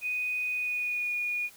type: tone with pitch glide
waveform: sine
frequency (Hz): 2489 to 2446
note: D#7 to D#7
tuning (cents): 0 to -30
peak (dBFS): -28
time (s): 0.01-1.5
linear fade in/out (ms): 50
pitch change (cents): -30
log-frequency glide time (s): 0.52-1.14
effects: white hiss -54 dBFS RMS until 1.56 s